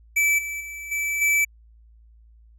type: tone with level steps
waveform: square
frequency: 2312 Hz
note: D7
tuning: 28 cents flat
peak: -18 / -29 / -34 / -24 / -18 dBFS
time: 0.16-1.45 s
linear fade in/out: 10 ms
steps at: 0.38 / 0.6 / 0.91 / 1.21 s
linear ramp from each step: 10 ms
effects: added 56 Hz sine -49 dBFS peak until 2.58 s